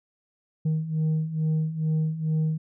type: beating tone pair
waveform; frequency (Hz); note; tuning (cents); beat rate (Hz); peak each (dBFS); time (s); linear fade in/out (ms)
sine; 155.56 / 157.86; D#3 / D#3; 0 / +25; 2.3; -26 / -22; 0.65-2.58; 10
effects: tanh soft clip ceiling -20 dBFS